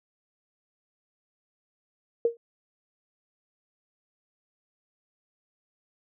sine tone with exponential decay, 466.5 Hz, A#4, 1 cent sharp, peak -16 dBFS, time 2.25-2.37 s, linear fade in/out 2 ms, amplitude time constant 26 ms, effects none

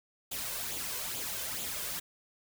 white noise with flanger, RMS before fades -37 dBFS, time 0.31-2 s, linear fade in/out 10 ms, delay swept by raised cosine 0.27 to 1.97 ms, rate 2.3 Hz, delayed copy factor +0.55, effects none

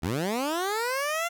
15% pulse linear sweep, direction up, 70.6 to 698.5 Hz, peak -20 dBFS, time 0.02-1.29 s, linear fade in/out 20 ms, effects none

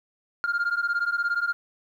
sine beating tone pair, 1396.9 / 1413.9 Hz, F6 / F6, 0 / +21 cents, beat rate 17 Hz, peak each -24 dBFS, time 0.44-1.53 s, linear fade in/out 0 ms, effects tanh soft clip ceiling -20 dBFS + 10-bit

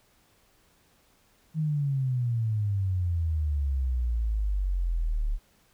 sine exponential sweep, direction down, 160 to 35.26 Hz, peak -24 dBFS, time 1.54-5.39 s, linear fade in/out 50 ms, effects pink hiss -64 dBFS RMS until 5.73 s

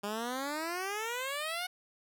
10% pulse exponential sweep, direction up, 200 to 740 Hz, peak -26 dBFS, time 0.03-1.67 s, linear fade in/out 10 ms, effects none

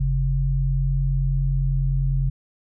sine tone pair together, 45.15 / 135.3 Hz, F#1 / C#3, -42 / -42 cents, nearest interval octave + perfect fifth, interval 1900 cents, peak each -21 dBFS, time 0-2.3 s, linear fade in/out 10 ms, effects none

